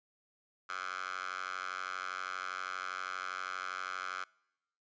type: tone with high-pass filter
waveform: 10% pulse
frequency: 92.5 Hz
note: F#2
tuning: in tune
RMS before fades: -40 dBFS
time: 0.69-4.24 s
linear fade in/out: 5 ms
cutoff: 1300 Hz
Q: 3.9
effects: noise-tail reverb RT60 0.9 s tail -25 dB re dry + resampled to 16000 Hz